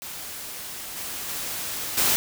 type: noise with level steps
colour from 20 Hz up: white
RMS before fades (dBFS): -36 / -33 / -31 / -21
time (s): 0.02-2.16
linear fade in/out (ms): 0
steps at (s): 0.96 / 1.28 / 1.97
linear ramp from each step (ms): 10
effects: none